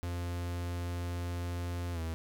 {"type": "tone with pitch glide", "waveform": "45% pulse", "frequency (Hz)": [87.31, 81.46], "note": ["F2", "E2"], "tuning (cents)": [0, -20], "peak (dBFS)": -34, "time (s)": [0.03, 2.14], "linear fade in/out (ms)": 0, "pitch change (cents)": -120, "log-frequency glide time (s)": [1.93, 2], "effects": []}